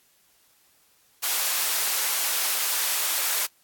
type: high-pass noise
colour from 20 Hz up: white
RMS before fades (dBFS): -25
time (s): 1.22-3.47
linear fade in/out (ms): 20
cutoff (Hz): 680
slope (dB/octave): 12
effects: white hiss -62 dBFS RMS until 3.63 s + AAC 64 kbps